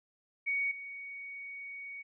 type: tone with level steps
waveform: sine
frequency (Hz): 2238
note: C#7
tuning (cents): +16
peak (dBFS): -29 / -41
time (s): 0.46-2.03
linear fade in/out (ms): 20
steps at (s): 0.71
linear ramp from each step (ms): 5
effects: none